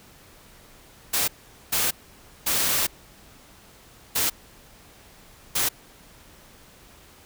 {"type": "noise bursts at uneven times", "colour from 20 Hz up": "white", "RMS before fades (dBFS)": -23, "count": 5, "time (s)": [[1.13, 1.28], [1.72, 1.91], [2.46, 2.87], [4.15, 4.3], [5.55, 5.69]], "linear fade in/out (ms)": 10, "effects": ["pink hiss -51 dBFS RMS until 7.25 s"]}